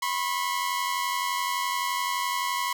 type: tone pair together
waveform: sawtooth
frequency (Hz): 987.8 / 1079.5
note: B5 / C#6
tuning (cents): 0 / -46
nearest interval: major second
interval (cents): 154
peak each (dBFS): -25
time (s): 0.02-2.73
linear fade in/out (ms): 5
effects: none